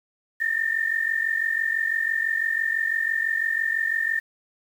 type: tone pair together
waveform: sine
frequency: 1788 / 1834 Hz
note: A6 / A#6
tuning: +27 / -29 cents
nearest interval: unison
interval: 44 cents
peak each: -24 / -25 dBFS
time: 0.4-4.2 s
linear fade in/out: 10 ms
effects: 8-bit